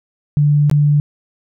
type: tone with dropouts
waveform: sine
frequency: 146.83 Hz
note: D3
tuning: in tune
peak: -9 dBFS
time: 0.37-1 s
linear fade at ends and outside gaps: 0 ms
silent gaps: 0.698-0.713 s
effects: none